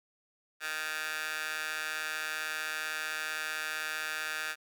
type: tone with high-pass filter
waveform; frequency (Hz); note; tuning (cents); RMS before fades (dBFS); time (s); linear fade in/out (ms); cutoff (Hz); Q
15% pulse; 155.56; D#3; 0; -36; 0.6-4.56; 50; 1600; 1.9
effects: none